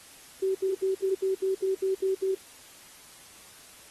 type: tone bursts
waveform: sine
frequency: 382.6 Hz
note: G4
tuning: 42 cents flat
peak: -23 dBFS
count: 10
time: 0.42-2.35 s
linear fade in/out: 10 ms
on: 130 ms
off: 70 ms
effects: white hiss -51 dBFS RMS until 3.9 s + AAC 32 kbps